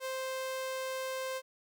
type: tone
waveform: sawtooth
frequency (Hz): 523.3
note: C5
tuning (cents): 0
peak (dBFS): -31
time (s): 0-1.42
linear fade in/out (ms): 50
effects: none